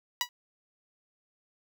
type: tone with exponential decay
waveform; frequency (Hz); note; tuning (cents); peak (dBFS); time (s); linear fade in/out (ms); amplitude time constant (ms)
10% pulse; 975; B5; -23; -14; 0.21-0.29; 1; 17
effects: none